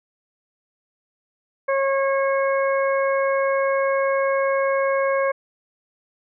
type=harmonic tone; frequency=545 Hz; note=C#5; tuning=29 cents flat; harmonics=1 / 2 / 3 / 4; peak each=-19 / -25 / -29 / -31 dBFS; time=1.68-5.32 s; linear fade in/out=10 ms; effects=none